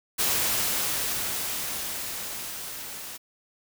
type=noise with level ramp; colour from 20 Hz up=white; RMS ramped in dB=-24 to -39 dBFS; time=0.18-3.18 s; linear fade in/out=20 ms; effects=none